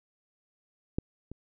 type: clicks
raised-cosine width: 3 ms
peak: -15 / -28 dBFS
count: 2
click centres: 0.985 / 1.316 s
effects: none